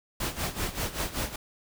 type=noise with tremolo; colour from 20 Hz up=pink; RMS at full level=-29 dBFS; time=0.2-1.36 s; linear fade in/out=5 ms; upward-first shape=sine; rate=5.2 Hz; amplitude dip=80%; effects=none